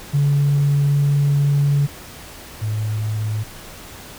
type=tone pair in turn; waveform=sine; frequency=142.6 / 107.54 Hz; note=C#3 / A2; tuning=+49 / -39 cents; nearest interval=perfect fourth; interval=488 cents; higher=first; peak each=-12 / -19 dBFS; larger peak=first; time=0.13-1.87 / 2.61-3.44 s; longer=first; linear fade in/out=20 ms; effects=tanh soft clip ceiling -10 dBFS + pink hiss -38 dBFS RMS until 4.18 s